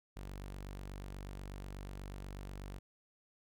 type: tone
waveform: sawtooth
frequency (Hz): 48.21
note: G1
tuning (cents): -28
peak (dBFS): -40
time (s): 0.16-2.79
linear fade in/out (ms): 10
effects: none